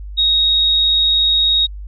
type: tone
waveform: sine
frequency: 3763 Hz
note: A#7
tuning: 16 cents sharp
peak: -11 dBFS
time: 0.17-1.67 s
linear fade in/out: 20 ms
effects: added 50 Hz sine -27 dBFS peak until 1.87 s